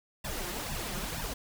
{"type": "noise with flanger", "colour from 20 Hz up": "pink", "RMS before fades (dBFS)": -36, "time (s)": [0.24, 1.34], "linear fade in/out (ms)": 10, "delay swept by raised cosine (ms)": [1.1, 5.7], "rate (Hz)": 2.1, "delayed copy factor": 0.95, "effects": []}